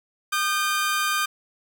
sawtooth tone pair together, 1216.4 / 1560 Hz, D#6 / G6, -40 / -9 cents, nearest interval major third, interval 431 cents, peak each -20 / -22 dBFS, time 0.32-1.26 s, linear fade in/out 10 ms, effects none

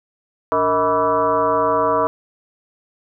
sine tone with frequency modulation, 810 Hz, G#5, 43 cents flat, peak -14 dBFS, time 0.52-2.07 s, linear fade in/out 0 ms, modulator 174 Hz, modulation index 2.5, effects none

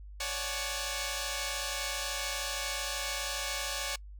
5% pulse chord, D major seventh, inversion third, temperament equal with one note detuned, 554.4 / 587.3 / 740 / 858.4 Hz, C#5 / D5 / F#5 / A5, 0 / 0 / 0 / -43 cents, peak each -25 / -28 / -29 / -28 dBFS, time 0.2-3.96 s, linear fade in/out 5 ms, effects noise-tail reverb RT60 0.1 s tail -25 dB re dry + added 50 Hz sine -44 dBFS peak until 4.19 s

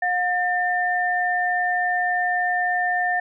sine tone pair together, 719 / 1796.1 Hz, F#5 / A6, -50 / +35 cents, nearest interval octave + major third, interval 1585 cents, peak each -22 dBFS, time 0.02-3.2 s, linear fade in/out 5 ms, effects none

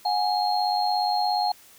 sine tone cluster, 730 / 827 / 4251 Hz, F#5 / G#5 / C8, -24 / -8 / +27 cents, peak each -25 / -24 / -29 dBFS, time 0.05-1.52 s, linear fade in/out 5 ms, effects white hiss -52 dBFS RMS until 1.78 s

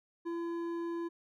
sine tone with hard clipping, 338.3 Hz, E4, 45 cents sharp, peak -36 dBFS, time 0.25-1.09 s, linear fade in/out 20 ms, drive 8 dB, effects none

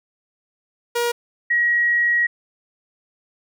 sawtooth / sine tone pair in turn, 475.8 / 1903.2 Hz, A#4 / A#6, +35 / +35 cents, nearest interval 2 octaves, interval 2400 cents, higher second, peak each -15 dBFS, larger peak neither, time 0.95-1.12 / 1.5-2.27 s, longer second, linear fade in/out 10 ms, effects none

